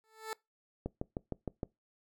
15% pulse tone with exponential growth, 440 Hz, A4, in tune, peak -28 dBFS, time 0.04-0.33 s, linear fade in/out 0 ms, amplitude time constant 62 ms
click train, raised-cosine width 2 ms, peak -22 dBFS, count 6, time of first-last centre 0.86-1.632 s, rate 6.48 Hz
effects noise-tail reverb RT60 0.2 s tail -23 dB re dry

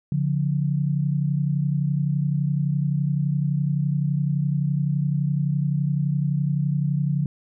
sine tone pair together, 143.22 / 175 Hz, D3 / F3, -43 / +4 cents, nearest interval minor third, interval 347 cents, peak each -21 / -25 dBFS, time 0.12-7.26 s, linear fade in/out 2 ms, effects none

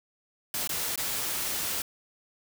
white noise with dropouts, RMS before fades -31 dBFS, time 0.54-1.82 s, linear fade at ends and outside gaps 2 ms, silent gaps 0.675-0.692 / 0.958-0.976 s, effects none

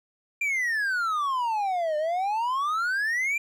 triangle exponential two-way sweep, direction down then up, 2401 to 596 to 2401 Hz, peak -22 dBFS, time 0.41-3.38 s, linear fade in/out 5 ms, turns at 1.97 s, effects none

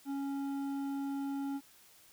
sine tone with hard clipping, 277.2 Hz, C#4, in tune, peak -36 dBFS, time 0.05-1.61 s, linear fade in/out 50 ms, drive 8 dB, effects white hiss -61 dBFS RMS until 2.12 s

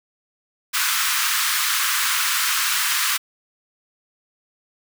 pink high-pass noise, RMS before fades -21 dBFS, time 0.73-3.18 s, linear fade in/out 20 ms, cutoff 1100 Hz, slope 48 dB/octave, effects none

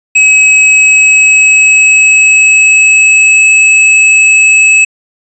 square tone with pitch glide, 2559 to 2589 Hz, D#7 to E7, +48 to -32 cents, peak -3 dBFS, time 0.15-4.85 s, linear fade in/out 10 ms, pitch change +20 cents, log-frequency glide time 0.65-3.61 s, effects resampled to 24000 Hz

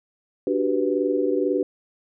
sine chord, G major seventh, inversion second, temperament equal, 293.7 / 370 / 392 / 493.9 Hz, D4 / F#4 / G4 / B4, 0 / 0 / 0 / 0 cents, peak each -25 dBFS, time 0.47-1.63 s, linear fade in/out 2 ms, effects none

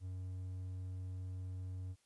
triangle tone, 92.5 Hz, F#2, in tune, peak -39 dBFS, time 0-1.96 s, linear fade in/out 50 ms, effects white hiss -75 dBFS RMS until 2.05 s + resampled to 24000 Hz

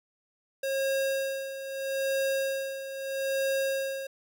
square tone with tremolo, 541 Hz, C#5, 42 cents flat, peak -26 dBFS, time 0.63-4.07 s, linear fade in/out 5 ms, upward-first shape sine, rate 0.78 Hz, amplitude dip 70%, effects none

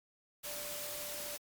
sine tone in noise, 587.3 Hz, D5, in tune, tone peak -47 dBFS, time 0.45-1.37 s, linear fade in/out 20 ms, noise white, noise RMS -42 dBFS, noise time 0.43-1.38 s, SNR -8 dB, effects MP3 96 kbps

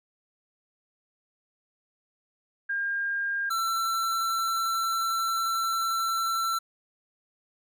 sine / square tone pair in turn, 1609 / 1344.4 Hz, G6 / E6, +45 / +34 cents, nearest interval minor third, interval 311 cents, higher first, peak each -26 dBFS, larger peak neither, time 2.69-3.5 / 3.5-6.59 s, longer second, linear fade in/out 10 ms, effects none

